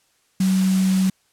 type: tone in noise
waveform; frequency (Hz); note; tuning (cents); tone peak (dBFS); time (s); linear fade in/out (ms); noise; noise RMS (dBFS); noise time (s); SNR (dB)
sine; 189; F#3; +37; -15; 0.4-1.1; 5; white; -31; 0.4-1.1; +13
effects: white hiss -63 dBFS RMS until 1.32 s + low-pass 10000 Hz 12 dB/octave